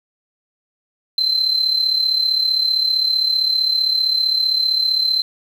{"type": "tone with amplitude modulation", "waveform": "sine", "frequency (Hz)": 4089, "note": "C8", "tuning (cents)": -41, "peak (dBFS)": -11, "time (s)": [1.18, 5.22], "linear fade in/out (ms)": 2, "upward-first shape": "sine", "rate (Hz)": 35.4, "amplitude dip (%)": 65, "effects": ["tanh soft clip ceiling -8 dBFS", "7-bit"]}